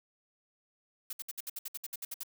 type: noise bursts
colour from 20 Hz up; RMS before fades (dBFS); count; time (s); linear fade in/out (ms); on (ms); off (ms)
blue; -39; 13; 1.1-2.234; 5; 30; 62
effects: none